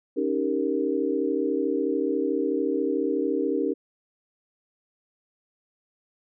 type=chord; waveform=sine; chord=Eb dominant seventh; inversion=third; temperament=equal with one note detuned; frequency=277.2 / 311.1 / 395.4 / 466.2 Hz; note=Db4 / Eb4 / G4 / Bb4; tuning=0 / 0 / +15 / 0 cents; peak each=-28 dBFS; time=0.16-3.74 s; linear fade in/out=20 ms; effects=none